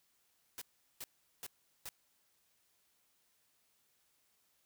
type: noise bursts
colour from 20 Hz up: white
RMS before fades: -45 dBFS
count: 4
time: 0.58-1.89 s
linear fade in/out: 0 ms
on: 35 ms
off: 390 ms
effects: white hiss -75 dBFS RMS until 4.65 s